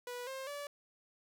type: tone with pitch steps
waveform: sawtooth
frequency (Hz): 490 / 531.3 / 576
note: B4 / C5 / D5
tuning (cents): -14 / +26 / -34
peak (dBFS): -37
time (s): 0.07-0.67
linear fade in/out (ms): 2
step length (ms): 200
effects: none